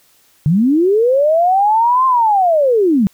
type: linear two-way sweep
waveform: sine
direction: up then down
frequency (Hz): 138.59 to 1058 to 181.2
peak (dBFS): -9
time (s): 0.46-3.07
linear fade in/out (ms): 0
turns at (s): 2.06
effects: white hiss -53 dBFS RMS until 3.13 s